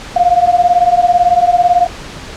sine beating tone pair, 698.5 / 716.5 Hz, F5 / F5, 0 / +44 cents, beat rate 18 Hz, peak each -10 dBFS, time 0.16-1.87 s, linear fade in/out 5 ms, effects pink hiss -29 dBFS RMS until 2.36 s + low-pass 6000 Hz 12 dB/octave

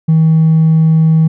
sine tone with hard clipping, 160 Hz, D#3, 49 cents sharp, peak -6 dBFS, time 0.08-1.28 s, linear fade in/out 10 ms, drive 1 dB, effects none

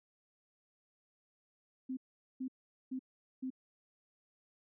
sine tone bursts, 259.5 Hz, C4, 14 cents flat, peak -36 dBFS, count 4, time 1.89-3.504 s, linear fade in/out 10 ms, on 81 ms, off 430 ms, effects none

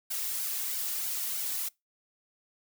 blue noise with flanger, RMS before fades -33 dBFS, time 0.1-1.69 s, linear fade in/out 10 ms, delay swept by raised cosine 1.3 to 2.8 ms, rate 3.1 Hz, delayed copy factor +0.7, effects noise-tail reverb RT60 0.2 s tail -24 dB re dry

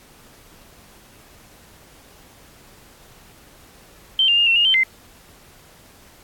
sine tone with pitch steps, 3118 / 2800 / 2828 / 2712 / 2845 / 3107 / 2076 Hz, G7 / F7 / F7 / E7 / F7 / G7 / C7, -10 / +4 / +21 / +49 / +31 / -16 / -14 cents, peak -13 dBFS, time 4.19-4.834 s, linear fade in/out 2 ms, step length 92 ms, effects pink hiss -49 dBFS RMS until 6.23 s + AAC 64 kbps

